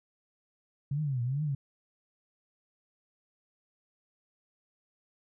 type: tone with vibrato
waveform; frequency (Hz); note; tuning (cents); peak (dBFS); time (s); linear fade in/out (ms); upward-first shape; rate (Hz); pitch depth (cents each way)
sine; 135.2; C#3; -43; -28; 0.91-1.55; 5; triangle; 2.4; 250
effects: none